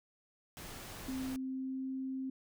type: noise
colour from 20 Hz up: pink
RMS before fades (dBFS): -47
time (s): 0.57-1.36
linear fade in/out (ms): 0
type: tone with pitch glide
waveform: sine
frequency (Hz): 261.6 to 263.7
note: C4 to C4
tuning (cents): 0 to +14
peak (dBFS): -36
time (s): 1.08-2.3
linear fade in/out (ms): 5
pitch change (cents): +14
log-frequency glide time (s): 1.35-1.87
effects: none